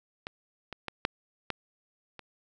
clicks, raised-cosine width 0.3 ms, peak -20 / -22 / -18 / -9 / -14 / -27 dBFS, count 6, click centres 0.269 / 0.727 / 0.883 / 1.051 / 1.503 / 2.193 s, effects none

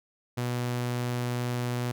sawtooth tone, 122.3 Hz, B2, 16 cents flat, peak -24 dBFS, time 0.37-1.92 s, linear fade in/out 10 ms, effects none

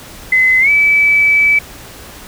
sine tone with pitch glide, 2038 to 2301 Hz, C7 to D7, -46 to -36 cents, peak -7 dBFS, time 0.32-1.59 s, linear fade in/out 5 ms, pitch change +210 cents, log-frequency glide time 0.6-0.7 s, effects pink hiss -34 dBFS RMS until 2.27 s

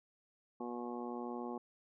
harmonic tone, 120.9 Hz, B2, 36 cents flat, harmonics 2 / 3 / 4 / 5 / 6 / 7 / 8 / 9, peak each -43 / -45 / -48 / -55 / -50 / -48 / -61 / -51 dBFS, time 0.6-1.58 s, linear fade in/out 5 ms, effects none

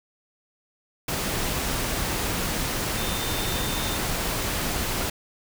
sine tone in noise, 3607 Hz, A7, 42 cents sharp, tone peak -35 dBFS, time 2.97-3.97 s, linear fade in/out 5 ms, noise pink, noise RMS -27 dBFS, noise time 1.08-5.1 s, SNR -11 dB, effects none

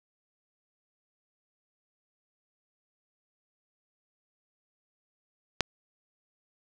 click, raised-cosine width 0.2 ms, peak -6 dBFS, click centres 5.607 s, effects none

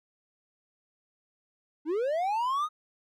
triangle linear sweep, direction up, 286.1 to 1267 Hz, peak -24 dBFS, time 1.85-2.69 s, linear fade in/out 50 ms, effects none

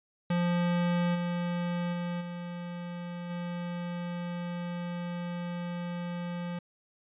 square tone with level steps, 174.61 Hz, F3, in tune, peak -26 / -30 / -32 / -37 / -34 dBFS, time 0.3-6.59 s, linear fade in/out 5 ms, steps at 1.14 / 1.92 / 2.2 / 3.29 s, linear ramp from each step 20 ms, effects resampled to 8000 Hz

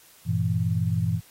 sine chord, E diminished, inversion first, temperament equal with one note detuned, 98 / 117.08 / 164.81 Hz, G2 / Bb2 / E3, 0 / +8 / 0 cents, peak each -26 dBFS, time 0.25-1.21 s, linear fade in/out 50 ms, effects white hiss -54 dBFS RMS until 1.3 s + AAC 48 kbps

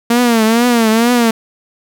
sawtooth tone with vibrato, 231.6 Hz, A#3, 11 cents flat, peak -5 dBFS, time 0.1-1.31 s, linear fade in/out 5 ms, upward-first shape triangle, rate 2.2 Hz, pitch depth 120 cents each way, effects none

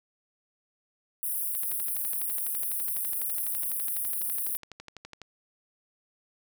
white high-pass noise, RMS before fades -31 dBFS, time 1.23-4.57 s, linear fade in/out 0 ms, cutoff 9200 Hz, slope 96 dB/octave
click train, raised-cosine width 0.2 ms, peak -25 dBFS, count 45, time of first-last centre 1.55-5.217 s, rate 12 Hz
effects none

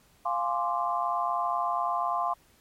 sine chord, D half-diminished seventh, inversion first, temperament equal, 698.5 / 830.6 / 1046.5 / 1174.7 Hz, F5 / Ab5 / C6 / D6, 0 / 0 / 0 / 0 cents, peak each -30 / -34 / -29 / -33 dBFS, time 0.25-2.34 s, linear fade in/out 10 ms, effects pink hiss -62 dBFS RMS until 2.6 s + MP3 64 kbps

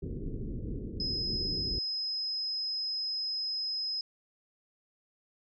pink low-pass noise, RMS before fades -37 dBFS, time 0.02-1.79 s, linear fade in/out 5 ms, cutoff 430 Hz, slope 48 dB/octave
sine tone, 5090 Hz, D#8, 39 cents sharp, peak -31 dBFS, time 1-4.01 s, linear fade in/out 2 ms
effects none

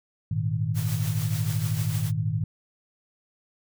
sine chord, Ab suspended second, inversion none, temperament equal, 103.83 / 116.54 / 155.56 Hz, Ab2 / Bb2 / Eb3, 0 / 0 / 0 cents, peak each -28 dBFS, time 0.31-2.44 s, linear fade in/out 5 ms
white noise with tremolo, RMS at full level -36 dBFS, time 0.74-2.12 s, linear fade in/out 50 ms, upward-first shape triangle, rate 6.8 Hz, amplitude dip 50%
effects none

